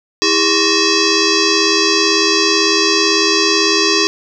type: tone with frequency modulation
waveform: sine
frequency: 2587 Hz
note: E7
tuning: 33 cents flat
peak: -10 dBFS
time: 0.22-4.07 s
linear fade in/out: 0 ms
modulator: 728 Hz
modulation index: 4.5
effects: none